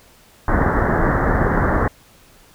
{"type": "low-pass noise", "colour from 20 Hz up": "pink", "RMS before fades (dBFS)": -17, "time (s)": [0.48, 1.88], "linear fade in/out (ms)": 2, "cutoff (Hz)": 1900, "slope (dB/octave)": 96, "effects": ["pink hiss -50 dBFS RMS until 2.54 s"]}